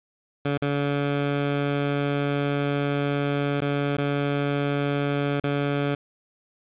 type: tone with dropouts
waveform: 15% pulse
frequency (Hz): 142.8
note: D3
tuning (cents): -48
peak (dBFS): -16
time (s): 0.45-5.95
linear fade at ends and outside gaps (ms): 5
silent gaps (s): 0.577-0.619 / 3.606-3.617 / 3.969-3.981 / 5.4-5.437
effects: resampled to 8000 Hz + 8-bit